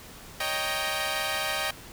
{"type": "chord", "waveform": "10% pulse", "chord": "Eb dominant seventh", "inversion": "third", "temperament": "equal with one note detuned", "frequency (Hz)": [554.4, 622.3, 784, 936.6], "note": ["Db5", "Eb5", "G5", "Bb5"], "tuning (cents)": [0, 0, 0, 8], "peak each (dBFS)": [-27, -23, -23, -29], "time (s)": [0.4, 1.71], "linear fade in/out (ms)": 5, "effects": ["pink hiss -46 dBFS RMS until 1.92 s"]}